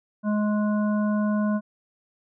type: harmonic tone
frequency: 210 Hz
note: G#3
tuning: 19 cents sharp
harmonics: 1 / 3 / 5 / 7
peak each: -21 / -31 / -35 / -38 dBFS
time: 0.23-1.61 s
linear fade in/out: 50 ms
effects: none